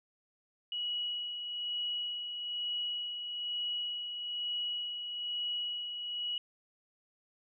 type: tone with tremolo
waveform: sine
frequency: 2919 Hz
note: F#7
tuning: 24 cents flat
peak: -32 dBFS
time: 0.72-6.38 s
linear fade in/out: 2 ms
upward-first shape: sine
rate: 1.1 Hz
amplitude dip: 45%
effects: none